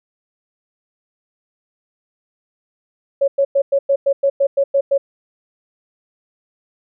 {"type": "tone bursts", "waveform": "sine", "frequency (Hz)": 554.4, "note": "C#5", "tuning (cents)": 0, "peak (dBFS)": -11, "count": 11, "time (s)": [3.21, 4.98], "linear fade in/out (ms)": 10, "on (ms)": 70, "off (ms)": 100, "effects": []}